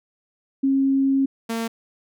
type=tone pair in turn; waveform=sine / sawtooth; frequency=271 / 227.9 Hz; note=C#4 / A#3; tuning=-39 / -39 cents; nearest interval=minor third; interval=300 cents; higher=first; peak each=-16 / -20 dBFS; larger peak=first; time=0.63-1.26 / 1.49-1.68 s; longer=first; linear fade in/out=10 ms; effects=none